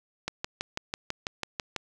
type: click train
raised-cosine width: 0.2 ms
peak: -13 dBFS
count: 10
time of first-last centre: 0.28-1.763 s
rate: 6.07 Hz
effects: none